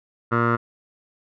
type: tone with low-pass filter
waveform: 15% pulse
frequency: 117.6 Hz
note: A#2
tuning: 16 cents sharp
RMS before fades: -20 dBFS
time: 0.31-0.57 s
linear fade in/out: 20 ms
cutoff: 1400 Hz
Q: 7
effects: none